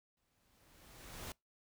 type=noise with exponential growth; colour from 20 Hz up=pink; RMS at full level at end=-44 dBFS; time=0.17-1.32 s; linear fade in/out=2 ms; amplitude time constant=250 ms; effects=noise-tail reverb RT60 0.2 s tail -25 dB re dry